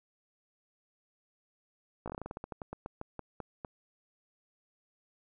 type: slowing click train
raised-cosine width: 1 ms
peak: -25 dBFS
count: 19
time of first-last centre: 2.06-3.648 s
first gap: 17 ms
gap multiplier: 1.17
effects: none